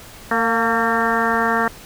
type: harmonic tone with a mistuned harmonic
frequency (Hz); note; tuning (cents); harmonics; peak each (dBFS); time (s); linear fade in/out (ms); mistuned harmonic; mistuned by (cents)
227.8; A#3; -40; 1 / 2 / 3 / 4 / 5 / 6 / 7 / 8; -24 / -24 / -24 / -24 / -24 / -24 / -24 / -24; 0.31-1.68; 2; 3; +40
effects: pink hiss -40 dBFS RMS until 1.85 s